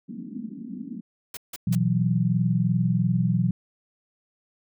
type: band-pass noise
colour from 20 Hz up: white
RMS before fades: -36 dBFS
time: 0.08-1.01 s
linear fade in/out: 10 ms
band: 190 to 260 Hz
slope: 48 dB/octave
type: noise bursts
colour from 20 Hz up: white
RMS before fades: -35 dBFS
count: 3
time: 1.34-1.753 s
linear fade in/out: 5 ms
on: 31 ms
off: 160 ms
type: chord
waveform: sine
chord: B suspended fourth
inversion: none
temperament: equal with one note detuned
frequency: 121.91 / 164.81 / 185 Hz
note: B2 / E3 / F#3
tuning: -22 / 0 / 0 cents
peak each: -24 dBFS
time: 1.67-3.51 s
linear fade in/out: 5 ms
effects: none